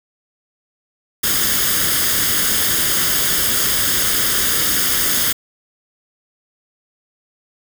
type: noise with comb filter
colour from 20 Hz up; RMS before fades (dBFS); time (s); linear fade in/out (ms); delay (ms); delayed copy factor
white; -17; 1.23-5.33; 10; 0.6; +0.6
effects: none